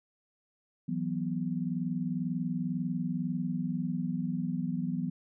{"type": "chord", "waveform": "sine", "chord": "E suspended second", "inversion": "none", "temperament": "equal", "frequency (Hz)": [164.81, 185, 246.9], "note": ["E3", "F#3", "B3"], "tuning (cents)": [0, 0, 0], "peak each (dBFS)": -34, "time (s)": [0.88, 5.1], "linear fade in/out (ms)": 10, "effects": []}